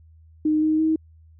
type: tone with pitch steps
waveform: sine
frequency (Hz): 307.7 / 311.5 / 316.9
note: D#4 / D#4 / D#4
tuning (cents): -19 / +2 / +32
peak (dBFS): -17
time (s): 0.45-0.96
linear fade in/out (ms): 5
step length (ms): 170
effects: added 80 Hz sine -48 dBFS peak until 1.39 s